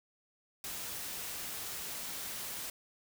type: noise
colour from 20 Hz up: white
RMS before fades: -41 dBFS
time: 0.64-2.7 s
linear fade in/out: 2 ms
effects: none